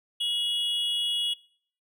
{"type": "tone pair together", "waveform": "triangle", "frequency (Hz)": [2893, 3351], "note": ["F#7", "G#7"], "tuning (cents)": [-40, 15], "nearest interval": "minor third", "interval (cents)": 255, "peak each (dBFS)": -27, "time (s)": [0.2, 1.34], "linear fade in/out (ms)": 10, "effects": ["noise-tail reverb RT60 0.5 s tail -20 dB re dry"]}